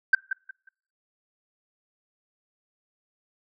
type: tone with echo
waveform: sine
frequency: 1556 Hz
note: G6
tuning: 13 cents flat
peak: -11 dBFS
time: 0.13-0.15 s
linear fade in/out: 5 ms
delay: 180 ms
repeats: 3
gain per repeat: -12 dB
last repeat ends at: 0.69 s
effects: noise-tail reverb RT60 0.5 s tail -23 dB re dry + tanh soft clip ceiling -10 dBFS